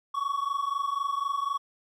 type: tone pair together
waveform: triangle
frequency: 1108.7 / 1132.7 Hz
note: C#6 / C#6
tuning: 0 / +37 cents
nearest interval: unison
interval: 37 cents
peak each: -28 dBFS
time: 0.14-1.58 s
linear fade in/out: 10 ms
effects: none